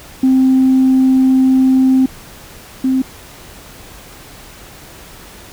sine tone pair in turn, 261.6 / 261.6 Hz, C4 / C4, 0 / 0 cents, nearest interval unison, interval 0 cents, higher neither, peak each -6 / -10 dBFS, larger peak first, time 0.23-2.06 / 2.84-3.02 s, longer first, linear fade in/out 5 ms, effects tanh soft clip ceiling -4 dBFS + pink hiss -37 dBFS RMS until 5.52 s

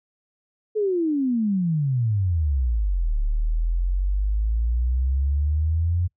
sine exponential two-way sweep, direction down then up, 440 to 35.86 to 89.7 Hz, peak -19 dBFS, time 0.75-6.08 s, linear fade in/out 20 ms, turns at 3.18 s, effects noise-tail reverb RT60 0.1 s tail -23 dB re dry

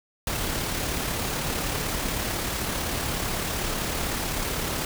pink noise with amplitude modulation, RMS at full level -27 dBFS, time 0.27-4.85 s, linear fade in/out 2 ms, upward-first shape sine, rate 35.9 Hz, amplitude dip 30%, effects none

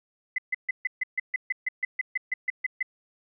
sine tone bursts, 2023 Hz, B6, 41 cents sharp, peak -23 dBFS, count 16, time 0.36-2.828 s, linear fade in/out 5 ms, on 23 ms, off 140 ms, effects none

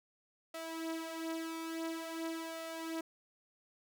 sawtooth tone with flanger, 326.4 Hz, E4, 17 cents flat, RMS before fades -41 dBFS, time 0.54-3.01 s, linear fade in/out 5 ms, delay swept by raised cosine 1.6 to 7 ms, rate 0.48 Hz, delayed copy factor +0.65, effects none

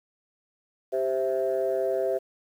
sine chord, C major, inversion second, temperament equal, 392 / 523.3 / 659.3 Hz, G4 / C5 / E5, 0 / 0 / 0 cents, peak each -27 dBFS, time 0.92-2.19 s, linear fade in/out 20 ms, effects tanh soft clip ceiling -17 dBFS + 9-bit

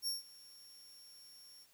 sawtooth tone with ADSR envelope, 5510 Hz, F8, 24 cents flat, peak -31 dBFS, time 0.02-1.67 s, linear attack 53 ms, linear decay 150 ms, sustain -22 dB, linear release 52 ms, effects white hiss -68 dBFS RMS until 1.73 s

